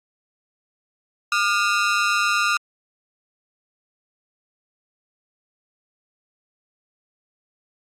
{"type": "ring-modulated tone", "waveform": "sawtooth", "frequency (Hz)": 1311, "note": "E6", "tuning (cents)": -10, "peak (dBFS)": -11, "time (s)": [1.32, 2.57], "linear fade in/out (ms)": 2, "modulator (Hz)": 104, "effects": ["low-pass 7000 Hz 12 dB/octave", "Opus 48 kbps"]}